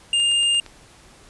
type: tone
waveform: square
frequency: 2811 Hz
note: F7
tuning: 11 cents sharp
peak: -17 dBFS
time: 0.13-0.6 s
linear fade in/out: 2 ms
type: click train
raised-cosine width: 0.2 ms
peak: -22 dBFS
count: 5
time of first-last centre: 0.2-0.663 s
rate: 8.64 Hz
effects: pink hiss -49 dBFS RMS until 1.29 s + resampled to 24000 Hz